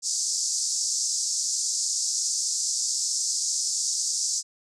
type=band-pass noise; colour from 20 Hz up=white; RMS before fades=-27 dBFS; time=0.02-4.43 s; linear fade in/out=50 ms; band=4900 to 7900 Hz; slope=48 dB/octave; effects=none

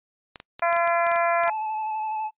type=clicks; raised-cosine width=0.2 ms; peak=-20 dBFS; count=11; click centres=0.358 / 0.401 / 0.595 / 0.728 / 0.765 / 0.875 / 1.067 / 1.116 / 1.16 / 1.436 / 1.479 s
type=harmonic tone; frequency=340.6 Hz; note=F4; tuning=43 cents flat; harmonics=2 / 3 / 4 / 5 / 6 / 7; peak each=-22 / -26 / -28 / -30 / -32 / -33 dBFS; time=0.62-1.5 s; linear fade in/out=5 ms
type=tone with vibrato; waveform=triangle; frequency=867 Hz; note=A5; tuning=26 cents flat; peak=-24 dBFS; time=1.45-2.31 s; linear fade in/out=50 ms; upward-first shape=square; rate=12 Hz; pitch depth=18 cents each way
effects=noise-tail reverb RT60 0.1 s tail -26 dB re dry + resampled to 8000 Hz

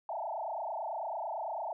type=tone with frequency modulation; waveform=sine; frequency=770 Hz; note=G5; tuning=31 cents flat; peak=-34 dBFS; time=0.09-1.73 s; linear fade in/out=2 ms; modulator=29 Hz; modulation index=4.8; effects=none

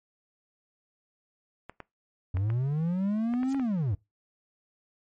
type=clicks; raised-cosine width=0.5 ms; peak=-25 dBFS; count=8; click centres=1.696 / 1.803 / 2.37 / 2.502 / 3.338 / 3.432 / 3.546 / 3.597 s
type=linear two-way sweep; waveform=triangle; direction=up then down; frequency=87.31 to 277.2 to 87.31 Hz; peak=-23 dBFS; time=2.34-3.95 s; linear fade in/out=5 ms; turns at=3.57 s
type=noise with exponential growth; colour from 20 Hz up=blue; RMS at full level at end=-40 dBFS; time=3.38-3.53 s; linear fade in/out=2 ms; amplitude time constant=32 ms
effects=noise-tail reverb RT60 0.2 s tail -21 dB re dry + MP3 48 kbps

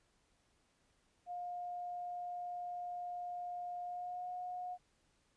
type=tone with pitch glide; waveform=sine; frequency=710 to 722.4 Hz; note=F5 to F#5; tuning=+28 to -42 cents; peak=-40 dBFS; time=1.26-4.78 s; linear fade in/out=50 ms; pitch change=+30 cents; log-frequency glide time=3.83-4.29 s; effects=pink hiss -75 dBFS RMS until 5.36 s + resampled to 22050 Hz

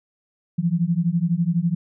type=beating tone pair; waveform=sine; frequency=164.81 / 176.81 Hz; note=E3 / F3; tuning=0 / +22 cents; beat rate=12 Hz; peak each=-21 dBFS; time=0.58-1.75 s; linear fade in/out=10 ms; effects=none

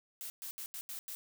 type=noise bursts at uneven times; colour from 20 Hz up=blue; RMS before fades=-43 dBFS; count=6; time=0.21-0.3 / 0.42-0.51 / 0.58-0.66 / 0.74-0.81 / 0.89-0.99 / 1.08-1.15 s; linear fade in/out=0 ms; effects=none

